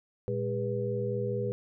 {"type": "tone cluster", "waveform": "sine", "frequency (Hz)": [117.5, 204.3, 404.7, 489.3], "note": ["A#2", "G#3", "G#4", "B4"], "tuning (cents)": [14, -28, -45, -16], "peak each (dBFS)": [-33, -38, -34, -33], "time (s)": [0.28, 1.52], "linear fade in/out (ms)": 0, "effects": []}